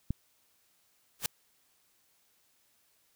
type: click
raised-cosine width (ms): 5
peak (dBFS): -18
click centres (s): 0.106
type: noise with exponential growth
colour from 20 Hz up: white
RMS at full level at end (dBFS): -25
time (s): 1.19-1.26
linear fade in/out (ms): 2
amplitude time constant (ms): 15
effects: white hiss -70 dBFS RMS until 3.15 s

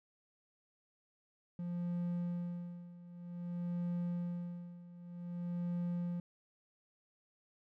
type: tone with tremolo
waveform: triangle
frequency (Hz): 174.61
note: F3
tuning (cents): 0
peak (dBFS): -32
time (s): 1.59-6.2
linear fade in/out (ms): 2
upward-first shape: sine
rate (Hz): 0.53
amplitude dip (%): 85
effects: none

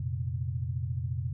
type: chord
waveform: sine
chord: F suspended fourth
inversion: none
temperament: equal with one note detuned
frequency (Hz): 87.97 / 116.54 / 130.81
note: F2 / Bb2 / C3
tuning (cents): +13 / 0 / 0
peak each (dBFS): -34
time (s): 0-1.33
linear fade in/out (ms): 5
effects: none

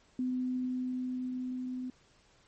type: tone with level ramp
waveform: sine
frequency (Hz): 253.5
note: B3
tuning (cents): +45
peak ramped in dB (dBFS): -29 to -35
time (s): 0.19-1.9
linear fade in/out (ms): 2
effects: pink hiss -65 dBFS RMS until 2.47 s + MP3 32 kbps

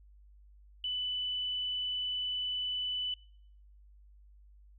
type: tone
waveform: sine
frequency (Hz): 2990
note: F#7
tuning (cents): +17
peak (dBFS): -32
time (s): 0.84-3.14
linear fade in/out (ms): 2
effects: noise-tail reverb RT60 0.7 s tail -24 dB re dry + added 50 Hz sine -55 dBFS peak until 4.78 s

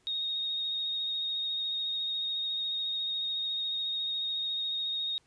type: tone with vibrato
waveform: sine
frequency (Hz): 3729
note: A#7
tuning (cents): 0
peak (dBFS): -30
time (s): 0.07-5.18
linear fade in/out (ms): 0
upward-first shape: sine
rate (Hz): 14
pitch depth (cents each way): 18
effects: pink hiss -68 dBFS RMS until 5.26 s + resampled to 22050 Hz

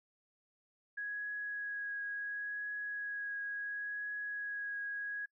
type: tone with vibrato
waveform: sine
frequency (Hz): 1661.2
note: G#6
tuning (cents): 0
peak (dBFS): -37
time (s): 0.97-5.26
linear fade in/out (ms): 10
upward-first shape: triangle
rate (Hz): 0.71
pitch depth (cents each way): 14
effects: noise-tail reverb RT60 0.1 s tail -25 dB re dry

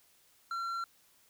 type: tone with tanh clipping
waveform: triangle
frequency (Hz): 1364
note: F6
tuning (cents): -41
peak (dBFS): -35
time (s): 0.51-0.84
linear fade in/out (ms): 2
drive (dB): 11
effects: white hiss -66 dBFS RMS until 1.29 s

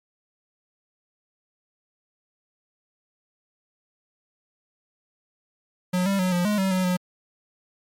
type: tone with pitch steps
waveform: square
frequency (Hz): 181.5 / 196.8 / 183.8 / 176.6 / 209.1 / 191.5 / 185.3 / 181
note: F#3 / G3 / F#3 / F3 / G#3 / G3 / F#3 / F#3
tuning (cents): -33 / +7 / -11 / +20 / +12 / -40 / +3 / -38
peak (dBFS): -21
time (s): 5.93-6.97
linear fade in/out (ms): 10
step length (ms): 130
effects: MP3 64 kbps

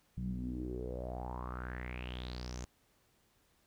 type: tone with low-pass filter sweep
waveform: sawtooth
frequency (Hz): 61.74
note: B1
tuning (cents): 0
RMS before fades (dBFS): -41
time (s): 0.17-2.65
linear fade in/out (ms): 0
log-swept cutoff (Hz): 160 to 6900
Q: 6.8
effects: pink hiss -72 dBFS RMS until 3.66 s

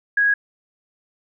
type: tone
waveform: sine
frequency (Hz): 1654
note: G#6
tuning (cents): -8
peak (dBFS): -14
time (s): 0.17-0.34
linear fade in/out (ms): 5
effects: none

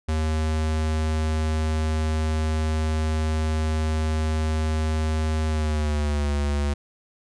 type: tone with pitch glide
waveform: square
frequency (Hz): 78.3 to 72.22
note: D#2 to D2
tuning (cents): +11 to -28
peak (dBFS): -22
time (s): 0.08-6.74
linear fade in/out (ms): 10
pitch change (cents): -139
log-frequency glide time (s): 5.47-6.32
effects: resampled to 22050 Hz

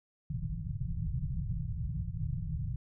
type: low-pass noise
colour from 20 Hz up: white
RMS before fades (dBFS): -35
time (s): 0.3-2.76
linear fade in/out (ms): 2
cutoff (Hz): 170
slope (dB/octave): 96
effects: none

